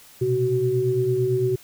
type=tone cluster; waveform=sine; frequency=120.6 / 129.5 / 374.9 Hz; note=B2 / C3 / F#4; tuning=-41 / -17 / +23 cents; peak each=-27 / -26 / -20 dBFS; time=0.21-1.56 s; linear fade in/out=10 ms; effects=white hiss -49 dBFS RMS until 1.63 s